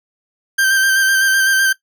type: tone with vibrato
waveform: 40% pulse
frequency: 1568 Hz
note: G6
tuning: in tune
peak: -11 dBFS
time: 0.58-1.73 s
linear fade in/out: 10 ms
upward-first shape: square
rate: 7.9 Hz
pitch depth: 19 cents each way
effects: noise-tail reverb RT60 0.1 s tail -17 dB re dry